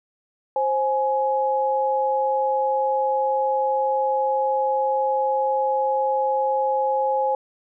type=tone pair together; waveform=sine; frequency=528 / 838.1 Hz; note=C5 / G#5; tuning=+16 / +16 cents; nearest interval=minor sixth; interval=800 cents; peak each=-22 / -21 dBFS; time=0.56-7.35 s; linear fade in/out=2 ms; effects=none